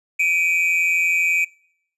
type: tone pair together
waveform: triangle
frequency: 2317 / 2489 Hz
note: D7 / D#7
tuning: -24 / 0 cents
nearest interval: minor second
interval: 124 cents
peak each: -17 dBFS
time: 0.19-1.45 s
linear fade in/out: 10 ms
effects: noise-tail reverb RT60 0.7 s tail -26 dB re dry + resampled to 32000 Hz